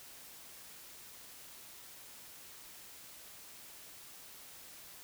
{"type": "silence", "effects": ["white hiss -53 dBFS RMS until 5.03 s"]}